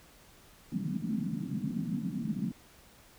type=band-pass noise; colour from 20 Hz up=pink; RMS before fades=-34 dBFS; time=0.72-2.52 s; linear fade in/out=5 ms; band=150 to 260 Hz; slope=48 dB/octave; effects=pink hiss -58 dBFS RMS until 3.18 s